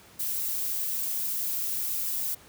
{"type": "noise", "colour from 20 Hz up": "violet", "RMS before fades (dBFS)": -30, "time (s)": [0.19, 2.35], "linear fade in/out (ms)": 10, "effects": ["pink hiss -53 dBFS RMS until 2.48 s", "high-pass 60 Hz 12 dB/octave"]}